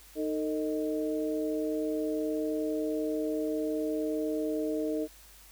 sine tone cluster, 309.6 / 450.2 / 621 Hz, D#4 / A4 / D#5, -9 / +40 / -3 cents, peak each -31 / -33 / -36 dBFS, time 0.15-5.08 s, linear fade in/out 50 ms, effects added 50 Hz sine -57 dBFS peak until 5.51 s + white hiss -55 dBFS RMS until 5.51 s

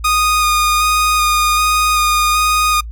sawtooth tone with vibrato, 1232 Hz, D#6, 17 cents flat, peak -8 dBFS, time 0.04-2.81 s, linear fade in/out 10 ms, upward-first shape square, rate 1.3 Hz, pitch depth 10 cents each way, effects noise-tail reverb RT60 0.1 s tail -25 dB re dry + added 56 Hz sine -25 dBFS peak until 2.91 s

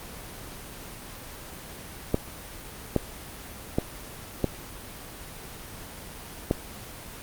clicks, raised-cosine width 2 ms, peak -8 dBFS, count 5, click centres 2.144 / 2.963 / 3.785 / 4.443 / 6.511 s, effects pink hiss -41 dBFS RMS until 7.22 s + Opus 24 kbps

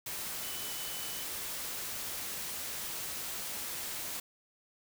sine tone in noise, 3000 Hz, F#7, 23 cents sharp, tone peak -47 dBFS, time 0.43-1.24 s, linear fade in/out 5 ms, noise white, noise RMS -39 dBFS, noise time 0.06-4.2 s, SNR -11 dB, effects none

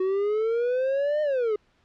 triangle exponential two-way sweep, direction up then down, 370 to 613 to 410.3 Hz, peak -20 dBFS, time 0-1.56 s, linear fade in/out 5 ms, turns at 1.22 s, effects pink hiss -65 dBFS RMS until 1.84 s + low-pass 4000 Hz 12 dB/octave

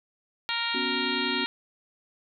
harmonic tone, 466.2 Hz, A#4, in tune, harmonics 2 / 3 / 4 / 5 / 6 / 7 / 8 / 9, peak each -35 / -35 / -35 / -35 / -35 / -35 / -35 / -35 dBFS, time 0.49-1.46 s, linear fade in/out 0 ms
sine chord, B suspended second, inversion none, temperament equal, 246.9 / 277.2 / 370 Hz, B3 / C#4 / F#4, 0 / 0 / 0 cents, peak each -34 dBFS, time 0.74-1.45 s, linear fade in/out 10 ms
effects none

